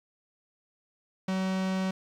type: tone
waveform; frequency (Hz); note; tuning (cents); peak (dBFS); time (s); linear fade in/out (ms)
45% pulse; 188.8; F#3; +35; -27; 1.28-1.91; 5
effects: low-pass 6000 Hz 12 dB/octave + 9-bit